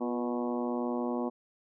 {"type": "harmonic tone with a mistuned harmonic", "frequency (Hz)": 122, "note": "B2", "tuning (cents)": -21, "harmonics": [2, 3, 4, 5, 6, 7, 8, 9], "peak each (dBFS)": [-32, -36, -38, -40, -42, -43, -44, -45], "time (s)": [0, 1.3], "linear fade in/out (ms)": 20, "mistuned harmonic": 3, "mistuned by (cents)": -49, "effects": []}